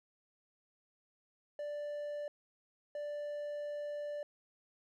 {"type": "tone bursts at uneven times", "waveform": "triangle", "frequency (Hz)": 587.3, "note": "D5", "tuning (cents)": 0, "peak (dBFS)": -36, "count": 2, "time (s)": [[1.59, 2.28], [2.95, 4.23]], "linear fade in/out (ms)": 2, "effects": []}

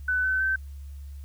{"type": "tone with pitch steps", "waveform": "sine", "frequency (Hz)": [1500, 1522.7, 1545.7], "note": ["F#6", "F#6", "G6"], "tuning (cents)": [23, 49, -25], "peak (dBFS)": -22, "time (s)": [0.08, 0.56], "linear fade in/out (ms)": 5, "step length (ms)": 160, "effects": ["added 70 Hz sine -37 dBFS peak until 1.24 s", "white hiss -62 dBFS RMS until 1.24 s"]}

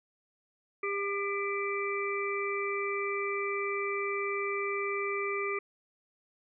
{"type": "harmonic tone with a mistuned harmonic", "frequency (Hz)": 400, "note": "G4", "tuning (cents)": 35, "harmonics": [1, 3, 5, 6], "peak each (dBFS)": [-33, -36, -39, -36], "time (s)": [0.83, 5.59], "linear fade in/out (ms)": 5, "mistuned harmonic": 6, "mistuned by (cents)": -45, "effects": []}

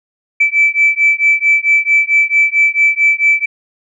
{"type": "beating tone pair", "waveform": "sine", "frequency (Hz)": [2315, 2319.5], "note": ["D7", "D7"], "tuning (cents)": [-25, -22], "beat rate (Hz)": 4.5, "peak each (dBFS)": -11, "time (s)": [0.4, 3.46], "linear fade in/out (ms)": 10, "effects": ["tanh soft clip ceiling -1 dBFS"]}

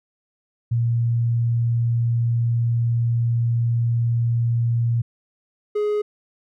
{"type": "tone pair in turn", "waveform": ["sine", "triangle"], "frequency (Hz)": [117.4, 418.4], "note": ["A#2", "G#4"], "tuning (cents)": [13, 13], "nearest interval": "octave + minor seventh", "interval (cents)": 2200, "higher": "second", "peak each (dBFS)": -17, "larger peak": "neither", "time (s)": [[0.71, 5.02], [5.75, 6.02]], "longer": "first", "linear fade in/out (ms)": 10, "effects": []}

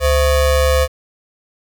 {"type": "ring-modulated tone", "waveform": "square", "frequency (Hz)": 293.7, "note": "D4", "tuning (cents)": 0, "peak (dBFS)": -9, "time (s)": [0, 0.88], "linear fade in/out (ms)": 50, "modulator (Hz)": 223, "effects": ["8-bit"]}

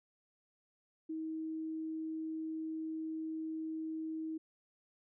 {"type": "tone", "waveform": "sine", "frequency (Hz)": 318.1, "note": "D#4", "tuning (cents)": 38, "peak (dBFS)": -37, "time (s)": [1.09, 4.38], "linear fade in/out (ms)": 10, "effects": []}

